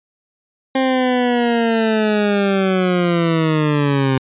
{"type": "linear sweep", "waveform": "20% pulse", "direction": "down", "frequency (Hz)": [265.5, 130.81], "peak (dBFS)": -9, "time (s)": [0.75, 4.18], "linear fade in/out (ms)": 5, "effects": ["resampled to 8000 Hz"]}